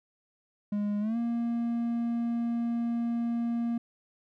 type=tone with pitch glide; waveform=triangle; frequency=206.4 to 234.4 Hz; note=G#3 to A#3; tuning=-10 to +10 cents; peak=-25 dBFS; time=0.72-3.78 s; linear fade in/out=5 ms; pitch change=+220 cents; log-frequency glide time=1-1.17 s; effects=none